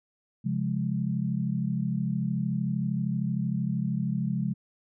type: chord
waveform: sine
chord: Db major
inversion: none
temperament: equal with one note detuned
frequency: 135.04 / 174.61 / 207.7 Hz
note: Db3 / F3 / Ab3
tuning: -45 / 0 / 0 cents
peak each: -30 dBFS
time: 0.44-4.54 s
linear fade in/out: 20 ms
effects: none